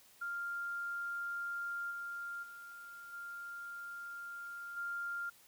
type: tone with level steps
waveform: sine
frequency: 1396.9 Hz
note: F6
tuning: in tune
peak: -37 / -40 / -48 / -43 / -37 dBFS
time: 0.21-5.3 s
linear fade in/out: 10 ms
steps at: 1.9 / 2.42 / 3.12 / 4.76 s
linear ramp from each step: 20 ms
effects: white hiss -63 dBFS RMS until 5.47 s